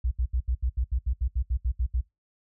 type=tone bursts; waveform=sine; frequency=61.2 Hz; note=B1; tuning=15 cents flat; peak=-22 dBFS; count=14; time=0.04-2.011 s; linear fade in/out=10 ms; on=73 ms; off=73 ms; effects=noise-tail reverb RT60 0.2 s tail -22 dB re dry